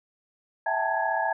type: tone cluster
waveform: sine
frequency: 656 / 772 / 863 / 898 / 1666 Hz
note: E5 / G5 / A5 / A5 / G#6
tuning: -9 / -27 / -34 / +35 / +5 cents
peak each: -30 dBFS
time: 0.66-1.33 s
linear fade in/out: 5 ms
effects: none